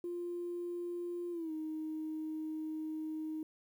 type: tone with pitch glide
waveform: sine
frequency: 349.2 to 312.9 Hz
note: F4 to D#4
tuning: 0 to +10 cents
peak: -36 dBFS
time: 0.04-3.43 s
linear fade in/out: 2 ms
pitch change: -190 cents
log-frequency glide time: 1.31-1.52 s
effects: tanh soft clip ceiling -32 dBFS + 11-bit